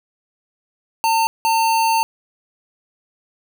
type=tone bursts at uneven times; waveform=square; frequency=900 Hz; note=A5; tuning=39 cents sharp; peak=-15 dBFS; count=2; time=1.04-1.27 / 1.45-2.03 s; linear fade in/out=0 ms; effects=none